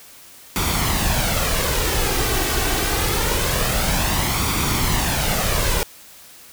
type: noise with flanger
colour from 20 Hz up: pink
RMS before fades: -20 dBFS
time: 0.56-5.83 s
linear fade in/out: 0 ms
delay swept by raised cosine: 0.86 to 2.66 ms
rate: 0.25 Hz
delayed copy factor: +0.5
effects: white hiss -44 dBFS RMS until 6.52 s